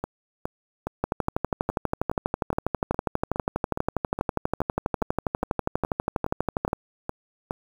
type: two click trains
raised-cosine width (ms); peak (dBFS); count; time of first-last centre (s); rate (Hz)
1; -9 / -14; 71 / 19; 1.04-6.731 / 0.04-7.509; 12.3 / 2.41
effects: 7-bit